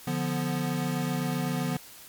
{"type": "chord", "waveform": "square", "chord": "B diminished", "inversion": "first", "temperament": "equal", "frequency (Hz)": [146.83, 174.61, 246.9], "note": ["D3", "F3", "B3"], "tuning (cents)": [0, 0, 0], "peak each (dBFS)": -32, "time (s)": [0.07, 1.77], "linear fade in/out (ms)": 5, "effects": ["white hiss -48 dBFS RMS until 2.08 s", "MP3 96 kbps"]}